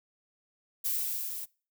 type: noise with level ramp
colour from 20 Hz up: violet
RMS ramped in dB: -29 to -39 dBFS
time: 0.84-1.46 s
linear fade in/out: 20 ms
effects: noise-tail reverb RT60 0.4 s tail -25 dB re dry